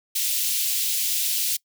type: high-pass noise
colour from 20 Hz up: white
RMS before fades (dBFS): -24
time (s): 0.15-1.57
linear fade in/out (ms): 10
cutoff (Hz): 2700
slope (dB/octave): 24
effects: noise-tail reverb RT60 0.1 s tail -23 dB re dry